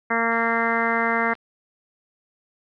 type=harmonic tone; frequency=230 Hz; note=A#3; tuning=23 cents flat; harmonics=1 / 2 / 3 / 4 / 5 / 6 / 7 / 8 / 9; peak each=-28 / -28 / -28 / -28 / -28 / -28 / -28 / -28 / -28 dBFS; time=0.1-1.34 s; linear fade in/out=10 ms
type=click train; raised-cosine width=0.3 ms; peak=-33 dBFS; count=128; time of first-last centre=0.32-1.353 s; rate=123 Hz
effects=none